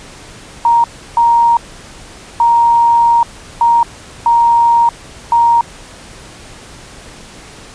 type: tone bursts at uneven times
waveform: sine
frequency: 936 Hz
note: A#5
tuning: 7 cents sharp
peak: -6 dBFS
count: 6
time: 0.65-0.84 / 1.17-1.57 / 2.4-3.23 / 3.61-3.83 / 4.26-4.89 / 5.32-5.61 s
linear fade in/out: 2 ms
effects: pink hiss -35 dBFS RMS until 7.74 s + resampled to 22050 Hz